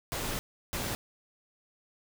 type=noise bursts at uneven times; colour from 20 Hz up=pink; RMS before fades=-34 dBFS; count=2; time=0.12-0.39 / 0.73-0.95 s; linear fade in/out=0 ms; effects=none